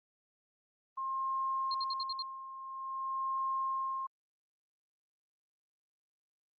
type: tone with tremolo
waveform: sine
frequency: 1065 Hz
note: C6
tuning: 30 cents sharp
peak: -31 dBFS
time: 0.97-4.07 s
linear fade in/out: 10 ms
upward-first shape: sine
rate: 0.49 Hz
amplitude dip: 75%
type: tone bursts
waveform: sine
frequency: 4204 Hz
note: C8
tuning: 7 cents sharp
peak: -35 dBFS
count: 6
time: 1.71-2.223 s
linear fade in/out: 2 ms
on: 33 ms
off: 63 ms
effects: Opus 32 kbps